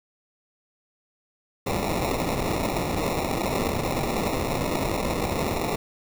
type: noise with sample-and-hold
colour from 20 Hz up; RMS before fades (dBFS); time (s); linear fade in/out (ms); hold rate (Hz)
violet; -26; 1.66-5.76; 10; 1575
effects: none